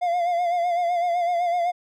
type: tone with vibrato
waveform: triangle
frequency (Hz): 698.5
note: F5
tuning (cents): 0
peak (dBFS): -18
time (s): 0.01-1.72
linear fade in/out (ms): 20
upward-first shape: sine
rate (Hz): 7.9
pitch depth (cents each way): 50
effects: none